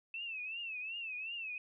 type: tone with vibrato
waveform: sine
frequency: 2637 Hz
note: E7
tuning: in tune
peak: -39 dBFS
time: 0.14-1.58 s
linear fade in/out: 2 ms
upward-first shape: triangle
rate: 2.7 Hz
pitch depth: 140 cents each way
effects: none